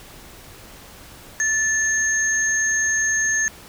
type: tone pair together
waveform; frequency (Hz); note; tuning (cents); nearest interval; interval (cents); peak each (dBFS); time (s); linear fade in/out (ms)
sine; 1755 / 6430; A6 / G8; -5 / +43; octave + minor seventh; 2248; -20 / -21; 1.4-3.48; 0
effects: pink hiss -43 dBFS RMS until 3.68 s